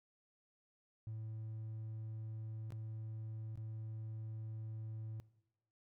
triangle tone with dropouts, 110 Hz, A2, in tune, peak -39 dBFS, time 1.07-5.2 s, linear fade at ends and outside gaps 0 ms, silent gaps 2.705-2.722 / 3.556-3.575 s, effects noise-tail reverb RT60 0.9 s tail -21 dB re dry + tanh soft clip ceiling -37 dBFS

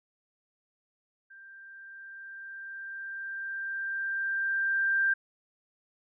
sine tone with level ramp, 1581 Hz, G6, 14 cents sharp, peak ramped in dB -48 to -22 dBFS, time 1.3-5.14 s, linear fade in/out 10 ms, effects none

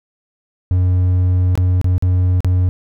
triangle tone with dropouts, 90.9 Hz, F#2, 30 cents flat, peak -9 dBFS, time 0.71-2.69 s, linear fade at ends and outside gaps 0 ms, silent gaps 1.554-1.576 / 1.814-1.844 / 1.981-2.024 / 2.405-2.446 s, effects none

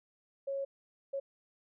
sine tone bursts at uneven times, 550 Hz, C#5, 14 cents flat, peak -33 dBFS, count 2, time 0.47-0.65 / 1.13-1.2 s, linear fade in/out 10 ms, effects none

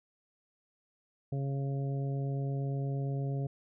harmonic tone, 137.8 Hz, C#3, 10 cents flat, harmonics 1 / 2 / 3 / 4 / 5, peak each -31 / -43 / -43 / -47 / -48 dBFS, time 1.32-3.47 s, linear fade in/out 5 ms, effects none

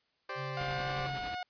15% pulse chord, G suspended fourth, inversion none, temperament equal, 392 / 523.3 / 587.3 Hz, G4 / C5 / D5, 0 / 0 / 0 cents, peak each -37 / -34 / -37 dBFS, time 0.29-1.07 s, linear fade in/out 5 ms
sine tone, 137.3 Hz, C#3, 16 cents flat, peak -39 dBFS, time 0.35-1.19 s, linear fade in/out 50 ms
sawtooth tone with pitch glide, 712 to 725.7 Hz, F5 to F#5, +33 to -34 cents, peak -32 dBFS, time 0.57-1.43 s, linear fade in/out 2 ms, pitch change +33 cents, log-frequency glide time 0.67-0.91 s
pink noise with tremolo, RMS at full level -42 dBFS, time 0.6-1.35 s, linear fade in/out 5 ms, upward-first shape sine, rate 11 Hz, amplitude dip 45%
effects white hiss -75 dBFS RMS until 1.49 s + resampled to 11025 Hz

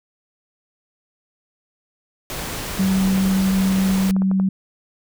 pink noise, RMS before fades -28 dBFS, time 2.3-4.11 s, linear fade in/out 0 ms
sine tone, 190.9 Hz, G3, 46 cents flat, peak -15 dBFS, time 2.79-4.49 s, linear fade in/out 5 ms
clicks, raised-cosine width 1 ms, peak -17 dBFS, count 8, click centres 3.076 / 3.179 / 3.314 / 3.912 / 4.165 / 4.22 / 4.314 / 4.399 s
effects none

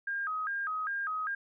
sine tone with vibrato, 1425 Hz, F6, 34 cents sharp, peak -31 dBFS, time 0.07-1.35 s, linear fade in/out 5 ms, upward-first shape square, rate 2.5 Hz, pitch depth 210 cents each way, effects none

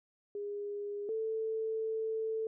sine tone pair in turn, 409.1 / 442.6 Hz, G#4 / A4, -26 / +10 cents, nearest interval minor second, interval 136 cents, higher second, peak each -36 / -32 dBFS, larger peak second, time 0.35-1.09 / 1.09-2.47 s, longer second, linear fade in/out 2 ms, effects none

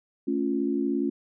sine chord, A augmented, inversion none, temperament equal, 220 / 277.2 / 349.2 Hz, A3 / C#4 / E#4, 0 / 0 / 0 cents, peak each -30 / -26 / -29 dBFS, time 0.27-1.1 s, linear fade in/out 10 ms, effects none

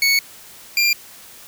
25% pulse tone pair in turn, 2217 / 2389 Hz, C#7 / D7, 0 / +29 cents, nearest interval minor second, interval 129 cents, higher second, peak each -10 dBFS, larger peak neither, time 0.02-0.19 / 0.77-0.93 s, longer first, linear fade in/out 2 ms, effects white hiss -42 dBFS RMS until 1.47 s

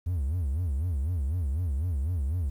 triangle tone with vibrato, 77.78 Hz, D#2, in tune, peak -23 dBFS, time 0.06-2.5 s, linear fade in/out 10 ms, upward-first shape sine, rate 4 Hz, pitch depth 290 cents each way, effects tanh soft clip ceiling -19 dBFS + 10-bit

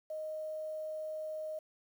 sine tone with quantisation, 622.3 Hz, D#5, in tune, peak -37 dBFS, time 0.1-1.59 s, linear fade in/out 5 ms, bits 10, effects none

